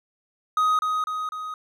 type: tone with echo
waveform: triangle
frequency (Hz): 1254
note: D#6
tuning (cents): +13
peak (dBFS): -16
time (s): 0.57-0.79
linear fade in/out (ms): 2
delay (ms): 250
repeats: 3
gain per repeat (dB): -4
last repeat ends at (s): 1.54
effects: none